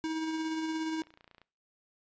square tone with tremolo, 318.6 Hz, D#4, 41 cents sharp, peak -31 dBFS, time 0.04-1.02 s, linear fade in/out 0 ms, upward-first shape sine, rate 17 Hz, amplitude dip 30%
click train, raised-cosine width 0.3 ms, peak -39 dBFS, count 35, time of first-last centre 0.24-1.416 s, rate 28.9 Hz
effects noise-tail reverb RT60 0.4 s tail -22 dB re dry + resampled to 16000 Hz

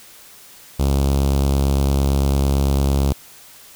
sawtooth tone with notch filter, 68.9 Hz, C#2, 10 cents flat, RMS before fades -17 dBFS, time 0.79-3.13 s, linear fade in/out 10 ms, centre 1800 Hz, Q 0.66, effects white hiss -44 dBFS RMS until 3.75 s

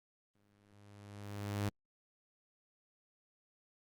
sawtooth tone with exponential growth, 102.1 Hz, G#2, 29 cents flat, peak -29 dBFS, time 0.35-1.69 s, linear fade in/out 5 ms, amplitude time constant 290 ms, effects Opus 32 kbps

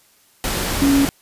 sine tone in noise, 278 Hz, C#4, 5 cents sharp, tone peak -12 dBFS, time 0.82-1.05 s, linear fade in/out 0 ms, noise pink, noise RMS -22 dBFS, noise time 0.44-1.09 s, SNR +7 dB, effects white hiss -55 dBFS RMS until 1.21 s + resampled to 32000 Hz

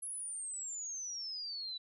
sine exponential sweep, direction down, 10870 to 3920 Hz, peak -39 dBFS, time 0.02-1.78 s, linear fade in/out 10 ms, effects none

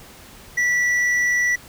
sine tone with hard clipping, 1956 Hz, B6, 17 cents flat, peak -18 dBFS, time 0.57-1.56 s, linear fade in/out 10 ms, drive 5 dB, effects pink hiss -44 dBFS RMS until 1.68 s

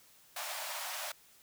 pink high-pass noise, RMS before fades -40 dBFS, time 0.36-1.12 s, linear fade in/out 5 ms, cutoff 580 Hz, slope 96 dB/octave, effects white hiss -62 dBFS RMS until 1.42 s

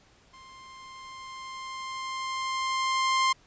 sawtooth tone with level ramp, 1052 Hz, C6, 9 cents sharp, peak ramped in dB -45 to -17 dBFS, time 0.33-3.33 s, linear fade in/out 10 ms, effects pink hiss -60 dBFS RMS until 3.46 s + resampled to 16000 Hz

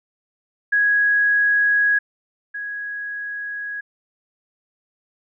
sine tone pair in turn, 1661.2 / 1661.2 Hz, G#6 / G#6, 0 / 0 cents, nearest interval unison, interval 0 cents, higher neither, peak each -14 / -26 dBFS, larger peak first, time 0.72-1.99 / 2.54-3.81 s, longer neither, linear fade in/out 10 ms, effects none

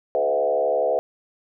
sine tone with frequency modulation, 573 Hz, D5, 43 cents flat, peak -18 dBFS, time 0.15-0.99 s, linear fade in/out 0 ms, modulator 71.7 Hz, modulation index 1.9, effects none

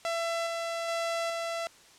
sawtooth tone with tremolo, 670 Hz, E5, 28 cents sharp, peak -25 dBFS, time 0.05-1.67 s, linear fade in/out 0 ms, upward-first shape square, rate 1.2 Hz, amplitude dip 25%, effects white hiss -56 dBFS RMS until 1.98 s + low-pass 8000 Hz 12 dB/octave

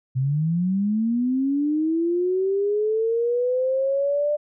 sine linear sweep, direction up, 125.6 to 598 Hz, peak -19 dBFS, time 0.15-4.37 s, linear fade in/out 20 ms, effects none

